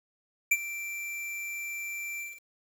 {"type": "tone with ADSR envelope", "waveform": "square", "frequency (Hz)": 2349, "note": "D7", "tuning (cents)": 0, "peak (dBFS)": -19, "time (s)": [0.51, 2.41], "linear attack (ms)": 8, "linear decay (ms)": 45, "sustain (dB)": -16, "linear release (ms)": 210, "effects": ["9-bit"]}